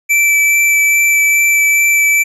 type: tone with vibrato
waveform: square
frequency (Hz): 2323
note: D7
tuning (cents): -20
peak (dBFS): -9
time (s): 0.09-2.24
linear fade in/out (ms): 20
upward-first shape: sine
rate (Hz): 2.4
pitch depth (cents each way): 9
effects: resampled to 32000 Hz